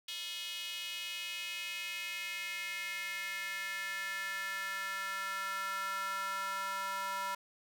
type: tone with high-pass filter sweep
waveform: square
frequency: 194.6 Hz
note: G3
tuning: 12 cents flat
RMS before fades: -39 dBFS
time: 0.08-7.35 s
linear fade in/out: 5 ms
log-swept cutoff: 3200 to 1100 Hz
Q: 3.6
effects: none